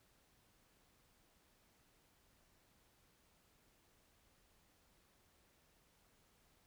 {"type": "silence", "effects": ["pink hiss -73 dBFS RMS until 6.66 s"]}